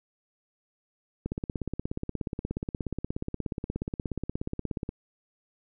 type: click train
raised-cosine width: 3 ms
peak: -18 dBFS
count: 62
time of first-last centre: 1.26-4.891 s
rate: 16.8 Hz
effects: none